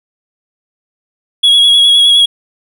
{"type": "tone with vibrato", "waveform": "triangle", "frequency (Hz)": 3336, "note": "G#7", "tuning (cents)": 7, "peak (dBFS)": -3, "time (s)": [1.43, 2.26], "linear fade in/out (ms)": 10, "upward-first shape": "sine", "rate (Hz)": 9.7, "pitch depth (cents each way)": 23, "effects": []}